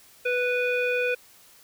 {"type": "tone with low-pass filter", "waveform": "square", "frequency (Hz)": 493.9, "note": "B4", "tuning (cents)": 0, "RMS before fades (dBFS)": -25, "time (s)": [0.25, 1.15], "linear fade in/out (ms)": 10, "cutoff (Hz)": 2300, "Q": 5.2, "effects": ["white hiss -54 dBFS RMS until 1.63 s"]}